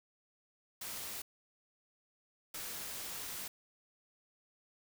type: noise bursts at uneven times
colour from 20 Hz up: white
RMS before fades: -43 dBFS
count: 2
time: 0.81-1.22 / 2.54-3.48 s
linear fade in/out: 5 ms
effects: none